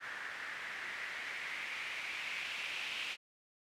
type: noise with low-pass filter sweep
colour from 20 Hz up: blue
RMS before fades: -42 dBFS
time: 0-3.17 s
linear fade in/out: 50 ms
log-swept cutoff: 1700 to 2700 Hz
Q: 3.6
effects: none